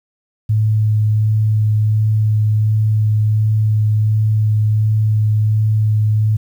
sine tone with vibrato, 107.6 Hz, A2, 38 cents flat, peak -11 dBFS, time 0.49-6.37 s, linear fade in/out 10 ms, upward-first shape sine, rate 1.4 Hz, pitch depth 10 cents each way, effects 8-bit

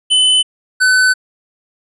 square tone pair in turn, 3021 / 1510.5 Hz, F#7 / F#6, +35 / +35 cents, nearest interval octave, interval 1200 cents, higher first, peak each -9 / -9 dBFS, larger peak neither, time 0.1-0.43 / 0.8-1.14 s, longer second, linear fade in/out 20 ms, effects resampled to 24000 Hz

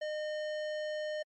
sine tone with hard clipping, 610 Hz, D#5, 34 cents flat, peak -36 dBFS, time 0.01-1.23 s, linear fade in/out 10 ms, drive 14 dB, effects MP3 48 kbps

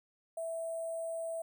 sine tone with sample-and-hold, 659.3 Hz, E5, in tune, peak -35 dBFS, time 0.37-1.42 s, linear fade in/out 5 ms, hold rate 8820 Hz, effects none

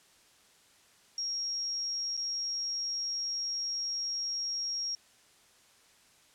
sine tone with dropouts, 5590 Hz, F8, 1 cent sharp, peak -31 dBFS, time 1.18-4.95 s, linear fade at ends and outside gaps 1 ms, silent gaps 2.168-2.175 s, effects white hiss -62 dBFS RMS until 6.34 s + low-pass 9000 Hz 12 dB/octave

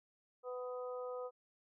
harmonic tone, 249.9 Hz, B3, 21 cents sharp, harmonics 2 / 3 / 4 / 5, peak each -41 / -53 / -54 / -50 dBFS, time 0.43-1.31 s, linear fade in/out 50 ms, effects none

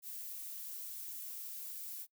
violet noise, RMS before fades -45 dBFS, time 0.02-2.07 s, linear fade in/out 50 ms, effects noise-tail reverb RT60 0.1 s tail -22 dB re dry

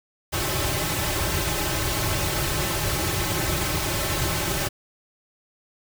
pink noise with comb filter, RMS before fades -25 dBFS, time 0.32-4.69 s, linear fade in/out 20 ms, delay 4.2 ms, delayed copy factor -0.95, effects none

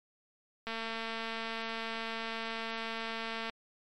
click train, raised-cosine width 0.3 ms, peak -22 dBFS, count 640, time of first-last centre 0.67-3.497 s, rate 226 Hz, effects MP3 64 kbps

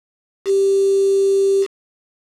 sine tone with quantisation, 392 Hz, G4, in tune, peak -12 dBFS, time 0.45-1.67 s, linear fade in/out 50 ms, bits 5, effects low-pass 8000 Hz 12 dB/octave

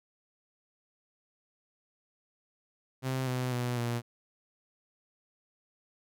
sawtooth tone with pitch steps, 130.81 / 126.79 / 122.9 / 119.12 Hz, C3 / B2 / B2 / A#2, 0 / +46 / -8 / +38 cents, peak -26 dBFS, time 3.02-4.02 s, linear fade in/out 50 ms, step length 250 ms, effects none

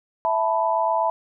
sine chord, E suspended fourth, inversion none, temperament equal, 659.3 / 880 / 987.8 Hz, E5 / A5 / B5, 0 / 0 / 0 cents, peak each -23 dBFS, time 0.25-1.1 s, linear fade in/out 0 ms, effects none

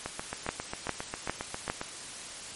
two click trains, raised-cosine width 0.5 ms, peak -18 / -13 dBFS, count 14 / 4, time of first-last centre 0.06-1.814 / 0.49-1.7 s, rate 7.41 / 2.48 Hz, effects white hiss -42 dBFS RMS until 2.55 s + MP3 48 kbps

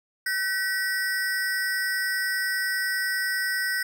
square ring-modulated tone, 1725 Hz, A6, 35 cents flat, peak -22 dBFS, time 0.26-3.83 s, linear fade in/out 5 ms, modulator 200 Hz, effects none

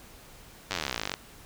slowing click train, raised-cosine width 0.2 ms, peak -12 dBFS, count 29, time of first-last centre 0.71-1.139 s, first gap 10 ms, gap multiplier 1.03, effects pink hiss -51 dBFS RMS until 1.45 s

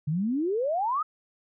sine exponential sweep, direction up, 141.7 to 1302 Hz, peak -24 dBFS, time 0.07-1.03 s, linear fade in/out 10 ms, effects none

